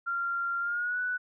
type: tone with pitch glide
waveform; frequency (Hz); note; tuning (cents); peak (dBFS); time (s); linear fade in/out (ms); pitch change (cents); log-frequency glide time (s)
sine; 1385 to 1484.4; F6 to F#6; -15 to +5; -28; 0.06-1.18; 20; +120; 0.6-1
effects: none